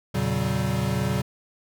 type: tone cluster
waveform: square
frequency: 84.7 / 119.9 / 141.5 / 190.6 Hz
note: E2 / A#2 / C#3 / G3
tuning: +48 / +49 / +36 / -48 cents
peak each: -33 / -28 / -29 / -28 dBFS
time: 0.14-1.22 s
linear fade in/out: 10 ms
effects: none